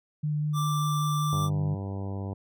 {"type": "tone with vibrato", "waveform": "sine", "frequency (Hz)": 150, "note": "D3", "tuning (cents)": 37, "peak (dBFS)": -25, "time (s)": [0.23, 1.75], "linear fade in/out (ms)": 10, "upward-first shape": "square", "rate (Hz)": 5.2, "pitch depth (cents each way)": 8}
{"type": "tone", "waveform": "square", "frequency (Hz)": 1174.7, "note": "D6", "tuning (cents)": 0, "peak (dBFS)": -30, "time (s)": [0.53, 1.5], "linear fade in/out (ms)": 50}
{"type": "harmonic tone", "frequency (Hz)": 98, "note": "G2", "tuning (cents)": 0, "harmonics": [1, 2, 3, 4, 5, 6, 7, 8, 9, 10], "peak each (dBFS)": [-32, -38, -42, -44, -46, -48, -49, -50, -51, -52], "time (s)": [1.32, 2.34], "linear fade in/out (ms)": 10}
{"effects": []}